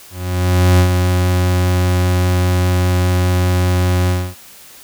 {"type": "tone with ADSR envelope", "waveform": "40% pulse", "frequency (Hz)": 90.5, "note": "F#2", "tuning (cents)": -38, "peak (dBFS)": -6, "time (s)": [0.1, 4.35], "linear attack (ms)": 690, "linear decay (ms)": 86, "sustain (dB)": -5, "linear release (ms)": 260, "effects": ["white hiss -40 dBFS RMS until 4.83 s"]}